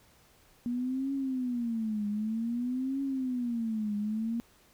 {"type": "tone with vibrato", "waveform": "sine", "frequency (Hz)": 238.2, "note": "A#3", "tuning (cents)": 38, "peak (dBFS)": -29, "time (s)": [0.66, 4.4], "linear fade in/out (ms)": 0, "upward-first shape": "triangle", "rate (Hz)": 0.53, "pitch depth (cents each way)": 260, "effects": ["pink hiss -62 dBFS RMS until 4.73 s"]}